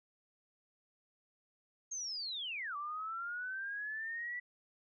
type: linear two-way sweep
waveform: sine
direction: down then up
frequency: 6510 to 1149 to 1971 Hz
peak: -38 dBFS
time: 1.91-4.4 s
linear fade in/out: 10 ms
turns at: 2.76 s
effects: none